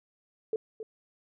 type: tone with echo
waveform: sine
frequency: 440 Hz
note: A4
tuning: in tune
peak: -26 dBFS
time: 0.53-0.56 s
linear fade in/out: 2 ms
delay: 270 ms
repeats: 1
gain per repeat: -10 dB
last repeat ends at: 0.83 s
effects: none